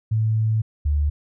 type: tone pair in turn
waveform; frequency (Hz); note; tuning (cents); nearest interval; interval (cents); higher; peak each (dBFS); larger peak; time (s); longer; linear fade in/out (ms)
sine; 110 / 73.42; A2 / D2; 0 / 0; perfect fifth; 700; first; -17; neither; 0.11-0.62 / 0.85-1.1; first; 10
effects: none